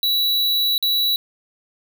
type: tone with dropouts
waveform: square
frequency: 3927 Hz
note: B7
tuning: 11 cents flat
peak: -17 dBFS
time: 0.03-1.16 s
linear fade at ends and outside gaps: 1 ms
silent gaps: 0.78-0.826 s
effects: none